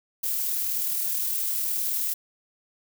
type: noise with amplitude modulation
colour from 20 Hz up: violet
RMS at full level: -26 dBFS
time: 0.23-2.14 s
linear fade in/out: 10 ms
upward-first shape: sine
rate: 39.3 Hz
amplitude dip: 25%
effects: none